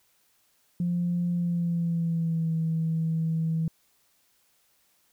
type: tone with pitch glide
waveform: sine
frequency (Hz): 174.61 to 161.98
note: F3 to E3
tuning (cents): 0 to -30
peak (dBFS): -23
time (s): 0.8-3.68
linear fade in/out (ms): 2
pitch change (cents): -130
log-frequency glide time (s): 1.32-2.54
effects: tanh soft clip ceiling -19 dBFS + white hiss -67 dBFS RMS until 5.12 s